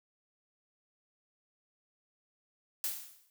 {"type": "noise with exponential decay", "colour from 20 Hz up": "blue", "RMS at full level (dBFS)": -32, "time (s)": [2.84, 3.3], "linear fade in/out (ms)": 1, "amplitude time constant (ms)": 99, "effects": []}